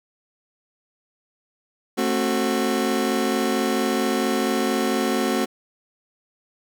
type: chord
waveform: 30% pulse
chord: F# diminished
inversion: first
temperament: just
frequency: 222 / 266.4 / 370 Hz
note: A3 / C4 / F#4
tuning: +16 / +31 / 0 cents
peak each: -22 dBFS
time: 1.97-5.46 s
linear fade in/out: 20 ms
effects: none